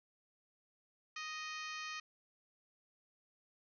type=harmonic tone with a mistuned harmonic; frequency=622.3 Hz; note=D#5; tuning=in tune; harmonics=2 / 3 / 4 / 5 / 6 / 7 / 8 / 9 / 10; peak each=-47 / -48 / -47 / -53 / -57 / -53 / -57 / -57 / -57 dBFS; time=1.16-2 s; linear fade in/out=5 ms; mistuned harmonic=7; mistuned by=-21 cents; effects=none